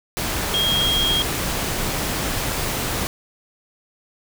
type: tone in noise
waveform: sine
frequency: 3250 Hz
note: G#7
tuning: 38 cents flat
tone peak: -18 dBFS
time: 0.54-1.22 s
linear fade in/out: 0 ms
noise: pink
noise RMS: -24 dBFS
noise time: 0.17-3.07 s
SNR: +3 dB
effects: none